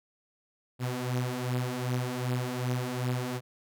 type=beating tone pair; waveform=sawtooth; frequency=123.47 / 126.07 Hz; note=B2 / B2; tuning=0 / +36 cents; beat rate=2.6 Hz; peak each=-30 / -27 dBFS; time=0.79-3.41 s; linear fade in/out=50 ms; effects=none